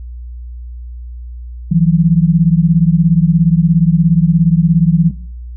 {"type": "beating tone pair", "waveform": "sine", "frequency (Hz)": [160.9, 177.9], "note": ["E3", "F3"], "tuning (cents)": [-42, 32], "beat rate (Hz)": 17, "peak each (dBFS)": -10, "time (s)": [1.71, 5.11], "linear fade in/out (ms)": 10, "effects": ["noise-tail reverb RT60 0.6 s tail -18 dB re dry", "added 60 Hz sine -25 dBFS peak until 5.56 s"]}